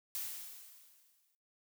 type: noise with exponential decay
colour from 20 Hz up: blue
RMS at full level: -38 dBFS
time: 0.15-1.35 s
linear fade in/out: 0 ms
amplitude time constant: 260 ms
effects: noise-tail reverb RT60 0.3 s tail -23 dB re dry